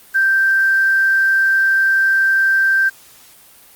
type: tone with quantisation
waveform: sine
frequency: 1568 Hz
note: G6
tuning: in tune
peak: -11 dBFS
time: 0.14-2.9 s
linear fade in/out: 20 ms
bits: 6
effects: white hiss -45 dBFS RMS until 3.75 s + Opus 32 kbps